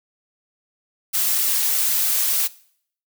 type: noise with flanger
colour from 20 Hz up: blue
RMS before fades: -20 dBFS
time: 1.13-2.48 s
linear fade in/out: 20 ms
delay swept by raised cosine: 1.4 to 4.2 ms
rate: 3.2 Hz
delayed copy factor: +0.55
effects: noise-tail reverb RT60 0.6 s tail -20 dB re dry